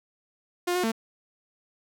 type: tone with pitch steps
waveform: sawtooth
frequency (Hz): 354.1 / 361.1 / 225.2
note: F4 / F#4 / A3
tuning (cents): +24 / -42 / +40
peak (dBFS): -20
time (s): 0.67-0.919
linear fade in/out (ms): 10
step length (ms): 83
effects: none

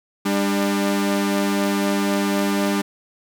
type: tone pair together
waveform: sawtooth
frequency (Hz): 199.99 / 298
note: G3 / D4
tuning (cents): +35 / +25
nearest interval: perfect fifth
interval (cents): 690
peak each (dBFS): -16 / -19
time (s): 0.25-2.82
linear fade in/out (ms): 10
effects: none

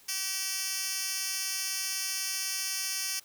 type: tone with high-pass filter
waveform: 10% pulse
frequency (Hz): 384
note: G4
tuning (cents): -36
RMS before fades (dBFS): -33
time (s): 0.08-3.2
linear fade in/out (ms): 10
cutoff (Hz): 4500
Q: 1.1
effects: white hiss -58 dBFS RMS until 3.24 s

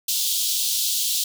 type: high-pass noise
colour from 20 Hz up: pink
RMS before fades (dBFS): -23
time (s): 0.08-1.24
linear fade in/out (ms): 5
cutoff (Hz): 3200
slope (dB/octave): 48
effects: none

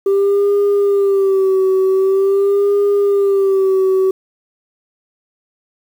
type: tone with vibrato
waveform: sine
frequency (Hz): 392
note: G4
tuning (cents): 0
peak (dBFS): -8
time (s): 0.06-4.11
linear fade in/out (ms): 5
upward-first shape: sine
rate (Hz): 0.45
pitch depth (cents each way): 58
effects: tanh soft clip ceiling -9 dBFS + 7-bit

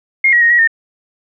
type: tone with pitch steps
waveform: sine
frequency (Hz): 2137 / 1909 / 1867 / 1914 / 1826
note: C7 / A#6 / A#6 / A#6 / A#6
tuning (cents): +36 / +41 / +2 / +45 / -36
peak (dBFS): -7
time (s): 0.24-0.675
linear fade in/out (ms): 5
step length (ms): 87
effects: none

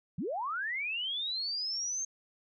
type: linear sweep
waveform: sine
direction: up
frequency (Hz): 132.6 to 6430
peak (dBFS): -32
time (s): 0.18-2.05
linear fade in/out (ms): 5
effects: none

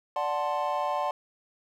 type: chord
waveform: triangle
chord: D dominant seventh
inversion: none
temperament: equal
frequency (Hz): 587.3 / 740 / 880 / 1046.5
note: D5 / F#5 / A5 / C6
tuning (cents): 0 / 0 / 0 / 0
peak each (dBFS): -30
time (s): 0.16-1.11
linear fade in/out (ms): 2
effects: none

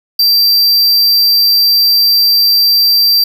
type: tone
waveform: square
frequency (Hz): 4699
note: D8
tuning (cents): 0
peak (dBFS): -7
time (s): 0.19-3.24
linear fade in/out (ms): 5
effects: 7-bit

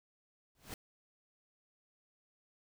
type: noise with exponential growth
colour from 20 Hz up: pink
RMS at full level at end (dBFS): -40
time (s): 0.55-0.74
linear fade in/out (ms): 1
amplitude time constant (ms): 41
effects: none

